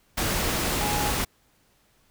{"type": "tone in noise", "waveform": "sine", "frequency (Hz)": 831, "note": "G#5", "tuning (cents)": 1, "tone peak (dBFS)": -29, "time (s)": [0.8, 1.12], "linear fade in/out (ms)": 10, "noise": "pink", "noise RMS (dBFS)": -26, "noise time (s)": [0.17, 1.25], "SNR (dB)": -6, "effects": ["pink hiss -64 dBFS RMS until 2.1 s"]}